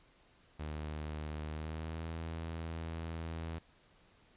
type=tone with pitch glide; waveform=sawtooth; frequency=76.4 to 81.88 Hz; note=D#2 to E2; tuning=-31 to -11 cents; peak=-35 dBFS; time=0.59-3.59 s; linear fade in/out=10 ms; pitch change=+120 cents; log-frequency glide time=1.43-2.09 s; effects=pink hiss -66 dBFS RMS until 4.36 s + resampled to 8000 Hz